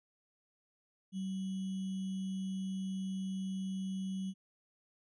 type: tone with sample-and-hold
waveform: sine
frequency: 190.2 Hz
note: F#3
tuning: 48 cents sharp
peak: -35 dBFS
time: 1.12-4.34 s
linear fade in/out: 50 ms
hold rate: 3150 Hz
effects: resampled to 24000 Hz